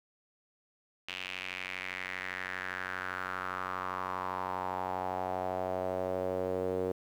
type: tone with band-pass filter sweep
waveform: sawtooth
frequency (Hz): 92.5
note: F#2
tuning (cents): 0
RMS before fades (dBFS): -36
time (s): 1.08-6.92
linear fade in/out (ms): 5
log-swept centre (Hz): 2800 to 450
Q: 3.7
effects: 10-bit